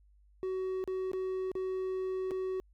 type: tone with dropouts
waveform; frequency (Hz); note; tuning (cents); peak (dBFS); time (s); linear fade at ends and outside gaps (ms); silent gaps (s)
triangle; 375.3; F#4; +25; -30; 0.43-2.6; 0; 0.84-0.876 / 1.116-1.133 / 1.516-1.553 / 2.309-2.315
effects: added 50 Hz sine -60 dBFS peak until 2.73 s